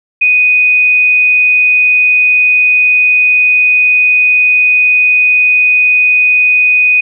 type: tone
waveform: sine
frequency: 2489 Hz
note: D#7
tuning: in tune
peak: -5 dBFS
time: 0.21-7.01 s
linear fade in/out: 10 ms
effects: none